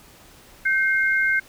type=tone pair together; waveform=sine; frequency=1553 / 2135 Hz; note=G6 / C7; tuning=-17 / +34 cents; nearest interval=tritone; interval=551 cents; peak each=-19 / -22 dBFS; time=0.65-1.4 s; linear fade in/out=10 ms; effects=pink hiss -49 dBFS RMS until 1.48 s